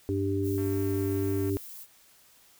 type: harmonic tone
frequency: 98 Hz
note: G2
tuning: in tune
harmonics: 1 / 3 / 4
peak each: -30 / -30 / -30 dBFS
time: 0.09-1.57 s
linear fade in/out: 0 ms
type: noise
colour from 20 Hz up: violet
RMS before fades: -44 dBFS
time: 0.42-1.87 s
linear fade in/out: 50 ms
type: click train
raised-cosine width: 0.5 ms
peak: -35 dBFS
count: 208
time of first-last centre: 0.58-1.496 s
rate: 226 Hz
effects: white hiss -59 dBFS RMS until 2.59 s